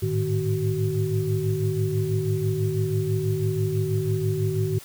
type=tone cluster; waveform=sine; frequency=103.9 / 110 / 152.9 / 376.8 Hz; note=G#2 / A2 / D#3 / F#4; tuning=+1 / 0 / -30 / +32 cents; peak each=-27 dBFS; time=0.02-4.79 s; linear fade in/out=10 ms; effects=white hiss -45 dBFS RMS until 4.84 s